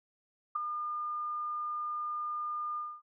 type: tone with ADSR envelope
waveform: sine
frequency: 1210 Hz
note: D#6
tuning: 49 cents flat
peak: -25 dBFS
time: 0.55-3.02 s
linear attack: 11 ms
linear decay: 4 ms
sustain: -8 dB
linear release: 250 ms
effects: none